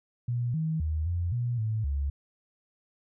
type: tone with pitch steps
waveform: sine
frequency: 120.8 / 159.1 / 78.2 / 87 / 120.7 / 109.6 / 70.2 Hz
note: B2 / D#3 / D#2 / F2 / B2 / A2 / C#2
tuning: -38 / +39 / +9 / -6 / -39 / -6 / +22 cents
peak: -26 dBFS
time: 0.28-2.1 s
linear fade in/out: 5 ms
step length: 260 ms
effects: none